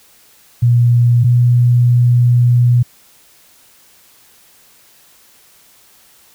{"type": "tone pair in turn", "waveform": "sine", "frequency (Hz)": [120, 121.68], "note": ["B2", "B2"], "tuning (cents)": [-49, -25], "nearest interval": "unison", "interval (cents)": 24, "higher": "second", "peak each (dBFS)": -7, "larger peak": "neither", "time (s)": [[0.62, 1.24], [1.24, 2.83]], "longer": "second", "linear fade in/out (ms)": 10, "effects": ["white hiss -48 dBFS RMS until 6.34 s"]}